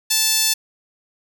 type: tone with high-pass filter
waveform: sawtooth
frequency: 880 Hz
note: A5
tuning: in tune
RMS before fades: -18 dBFS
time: 0.1-0.54 s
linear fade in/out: 10 ms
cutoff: 4700 Hz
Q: 1.1
effects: none